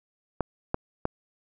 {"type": "clicks", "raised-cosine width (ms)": 1, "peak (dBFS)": -11, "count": 3, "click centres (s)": [0.407, 0.744, 1.054], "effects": []}